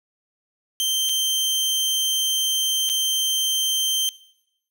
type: tone with dropouts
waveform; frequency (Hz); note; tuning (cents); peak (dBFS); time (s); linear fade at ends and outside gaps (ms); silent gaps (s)
sawtooth; 3132; G7; -2; -17; 0.8-4.09; 0; 1.09-1.094 / 2.891-2.898
effects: noise-tail reverb RT60 0.9 s tail -21 dB re dry